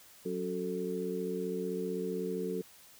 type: harmonic tone with a mistuned harmonic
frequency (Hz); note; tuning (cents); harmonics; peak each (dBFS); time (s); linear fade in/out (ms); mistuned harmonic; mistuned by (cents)
92; F#2; -9; 2 / 3 / 4 / 5; -38 / -42 / -38 / -36; 0.25-2.62; 10; 5; -63
effects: white hiss -57 dBFS RMS until 2.99 s